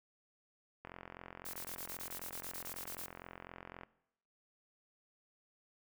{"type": "click train", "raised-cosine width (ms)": 0.5, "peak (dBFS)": -32, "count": 132, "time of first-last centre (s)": [0.85, 3.834], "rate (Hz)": 43.9}
{"type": "noise bursts", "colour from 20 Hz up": "blue", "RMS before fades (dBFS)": -45, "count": 15, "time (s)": [1.45, 3.061], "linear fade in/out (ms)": 5, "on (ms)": 85, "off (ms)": 24}
{"effects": ["noise-tail reverb RT60 0.8 s tail -20 dB re dry"]}